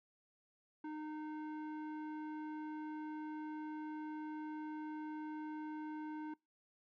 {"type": "tone with low-pass filter", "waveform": "square", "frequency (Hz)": 307, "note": "D#4", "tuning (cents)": -23, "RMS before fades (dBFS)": -45, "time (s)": [0.84, 6.34], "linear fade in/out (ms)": 5, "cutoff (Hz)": 1300, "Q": 1.2, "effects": ["noise-tail reverb RT60 0.2 s tail -24 dB re dry"]}